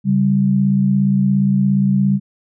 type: tone pair together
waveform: sine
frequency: 138.8 / 196 Hz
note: C#3 / G3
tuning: +3 / 0 cents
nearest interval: tritone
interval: 597 cents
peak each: -17 / -13 dBFS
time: 0.04-2.2 s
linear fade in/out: 50 ms
effects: none